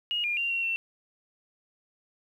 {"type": "tone with pitch steps", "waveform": "sine", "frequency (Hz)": [2872, 2412, 2773, 2739, 2701], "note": ["F7", "D7", "F7", "F7", "E7"], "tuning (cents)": [48, 46, -13, -34, 42], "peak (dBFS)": -26, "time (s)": [0.11, 0.76], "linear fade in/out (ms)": 0, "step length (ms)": 130, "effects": ["10-bit"]}